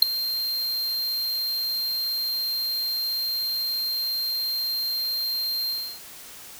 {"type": "tone with ADSR envelope", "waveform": "square", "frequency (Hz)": 4181, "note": "C8", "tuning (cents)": -2, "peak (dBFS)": -6, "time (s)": [0.02, 6.01], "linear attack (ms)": 6, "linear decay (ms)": 4, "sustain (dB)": -19, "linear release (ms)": 320, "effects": ["white hiss -43 dBFS RMS until 6.59 s"]}